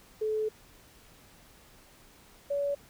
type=tone pair in turn; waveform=sine; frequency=432.5 / 568.1 Hz; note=A4 / C#5; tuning=-30 / +42 cents; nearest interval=perfect fourth; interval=472 cents; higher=second; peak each=-27 dBFS; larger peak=neither; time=0.21-0.49 / 2.5-2.75 s; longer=first; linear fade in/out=10 ms; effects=pink hiss -57 dBFS RMS until 2.89 s